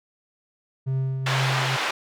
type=tone with tremolo; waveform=triangle; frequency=132.6 Hz; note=C3; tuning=23 cents sharp; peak=-19 dBFS; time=0.86-1.77 s; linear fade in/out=20 ms; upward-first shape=triangle; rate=2.2 Hz; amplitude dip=45%
type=band-pass noise; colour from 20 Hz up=pink; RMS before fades=-26 dBFS; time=1.26-1.91 s; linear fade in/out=5 ms; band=780 to 3600 Hz; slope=12 dB/octave
effects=none